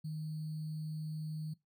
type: tone with sample-and-hold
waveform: sine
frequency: 155.56 Hz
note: D#3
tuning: in tune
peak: -37 dBFS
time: 0.04-1.54 s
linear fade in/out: 10 ms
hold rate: 4410 Hz
effects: noise-tail reverb RT60 0.2 s tail -21 dB re dry